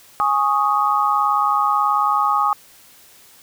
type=chord; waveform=sine; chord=Ab suspended fourth; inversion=none; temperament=just; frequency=830.6 / 1107.5 / 1245.9 Hz; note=Ab5 / Db6 / Eb6; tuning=0 / -2 / +2 cents; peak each=-20 / -20 / -18 dBFS; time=0.2-2.53 s; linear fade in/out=0 ms; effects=white hiss -48 dBFS RMS until 3.42 s